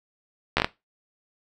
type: slowing click train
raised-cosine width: 0.3 ms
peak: -4 dBFS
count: 5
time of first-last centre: 0.57-0.645 s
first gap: 13 ms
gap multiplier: 1.25
effects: noise-tail reverb RT60 0.2 s tail -17 dB re dry